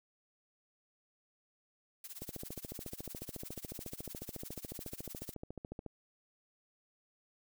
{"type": "noise with tremolo", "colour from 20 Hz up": "blue", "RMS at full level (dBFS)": -45, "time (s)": [2.04, 5.34], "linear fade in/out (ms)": 2, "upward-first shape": "sine", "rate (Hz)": 17, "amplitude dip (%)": 90}
{"type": "click train", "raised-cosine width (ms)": 2, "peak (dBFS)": -30, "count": 52, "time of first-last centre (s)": [2.22, 5.863], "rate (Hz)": 14}
{"effects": []}